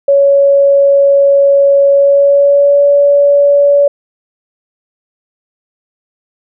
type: tone with pitch glide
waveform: sine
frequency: 559 to 569.8 Hz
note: C#5 to C#5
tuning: +14 to +48 cents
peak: -4 dBFS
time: 0.08-3.88 s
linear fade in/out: 5 ms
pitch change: +34 cents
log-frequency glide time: 1.91-2.83 s
effects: none